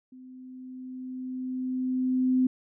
sine tone with level ramp, 256.3 Hz, C4, 36 cents flat, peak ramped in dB -45 to -19 dBFS, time 0.12-2.47 s, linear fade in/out 5 ms, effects none

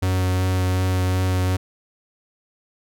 45% pulse tone with vibrato, 92.5 Hz, F#2, in tune, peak -18 dBFS, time 0.02-1.57 s, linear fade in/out 10 ms, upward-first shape sine, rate 2.7 Hz, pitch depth 10 cents each way, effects none

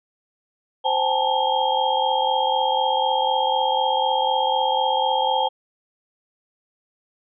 sine tone cluster, 522 / 779 / 855 / 899 / 3228 Hz, C5 / G5 / A5 / A5 / G#7, -4 / -11 / -50 / +37 / -50 cents, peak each -25 / -24 / -22 / -26 / -27 dBFS, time 0.84-5.49 s, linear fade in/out 20 ms, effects none

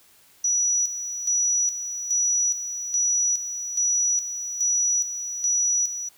sine tone with tremolo, 5870 Hz, F#8, 15 cents flat, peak -19 dBFS, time 0.44-6.09 s, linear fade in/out 5 ms, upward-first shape square, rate 1.2 Hz, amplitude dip 65%, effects white hiss -56 dBFS RMS until 6.17 s

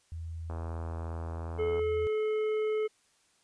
sine tone, 82.4 Hz, E2, in tune, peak -36 dBFS, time 0.12-2.07 s, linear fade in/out 0 ms
click train, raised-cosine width 1 ms, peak -28 dBFS, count 108, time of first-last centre 0.5-1.794 s, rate 82.7 Hz
harmonic tone, 430.8 Hz, A4, 37 cents flat, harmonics 1 / 3 / 5 / 7, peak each -27 / -45 / -45 / -53 dBFS, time 1.58-2.88 s, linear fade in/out 20 ms
effects white hiss -68 dBFS RMS until 3.43 s + resampled to 22050 Hz

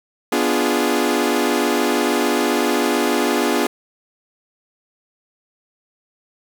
sawtooth chord, B diminished seventh, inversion none, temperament equal, 246.9 / 293.7 / 349.2 / 415.3 Hz, B3 / D4 / F4 / Ab4, 0 / 0 / 0 / 0 cents, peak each -18 dBFS, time 0.32-3.67 s, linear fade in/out 5 ms, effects 7-bit

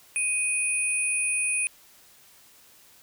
sine tone pair together, 2493 / 9412 Hz, D#7 / D9, +3 / +3 cents, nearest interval octave + major seventh, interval 2300 cents, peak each -26 dBFS, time 0.16-1.67 s, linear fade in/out 0 ms, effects white hiss -55 dBFS RMS until 3.02 s

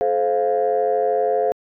sine chord, F major, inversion first, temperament equal with one note detuned, 430.4 / 523.3 / 698.5 Hz, A4 / C5 / F5, -38 / 0 / 0 cents, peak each -20 dBFS, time 0.01-1.52 s, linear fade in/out 0 ms, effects tanh soft clip ceiling -10 dBFS

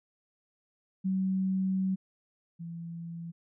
sine tone pair in turn, 189.4 / 168.15 Hz, F#3 / E3, +41 / +35 cents, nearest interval major second, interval 206 cents, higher first, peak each -26 / -37 dBFS, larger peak first, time 1.04-1.96 / 2.59-3.32 s, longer first, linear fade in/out 20 ms, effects none

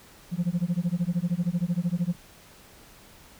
sine tone with tremolo, 174.61 Hz, F3, in tune, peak -18 dBFS, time 0.31-2.16 s, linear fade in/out 50 ms, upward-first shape sine, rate 13 Hz, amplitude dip 100%, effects tanh soft clip ceiling -20 dBFS + pink hiss -52 dBFS RMS until 3.39 s

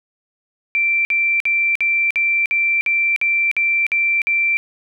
sine tone bursts, 2349 Hz, D7, in tune, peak -14 dBFS, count 11, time 0.75-4.57 s, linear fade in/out 0 ms, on 300 ms, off 52 ms, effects none

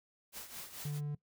white noise with tremolo, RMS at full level -44 dBFS, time 0.32-1.01 s, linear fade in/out 50 ms, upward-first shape triangle, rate 4.6 Hz, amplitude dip 75%
triangle tone, 146.83 Hz, D3, in tune, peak -33 dBFS, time 0.85-1.15 s, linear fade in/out 5 ms
effects noise-tail reverb RT60 0.1 s tail -20 dB re dry

